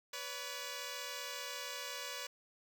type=tone pair together; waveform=5% pulse; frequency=493.6 / 569.1 Hz; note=B4 / C#5; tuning=-1 / +45 cents; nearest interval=major second; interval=246 cents; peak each=-33 / -32 dBFS; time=0.13-2.27 s; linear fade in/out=5 ms; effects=none